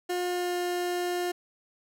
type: tone with pitch glide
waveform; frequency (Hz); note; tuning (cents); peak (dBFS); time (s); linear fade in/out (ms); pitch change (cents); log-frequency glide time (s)
30% pulse; 357.2 to 354.9; F4 to F4; +39 to +28; -25; 0.09-1.32; 10; -11; 0.27-0.55
effects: none